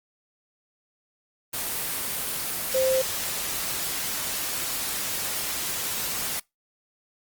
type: tone in noise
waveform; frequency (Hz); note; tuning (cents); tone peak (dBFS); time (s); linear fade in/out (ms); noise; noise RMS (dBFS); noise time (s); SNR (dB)
sine; 523; C5; -1; -20; 2.74-3.02; 10; white; -29; 1.53-6.4; +6
effects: noise-tail reverb RT60 0.2 s tail -26 dB re dry + Opus 24 kbps